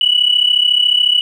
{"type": "tone pair together", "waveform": "sine", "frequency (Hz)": [2934, 2968], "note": ["F#7", "F#7"], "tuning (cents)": [-15, 5], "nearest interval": "unison", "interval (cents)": 20, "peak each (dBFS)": -12, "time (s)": [0.01, 1.21], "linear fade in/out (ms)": 2, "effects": ["tanh soft clip ceiling -2 dBFS", "8-bit"]}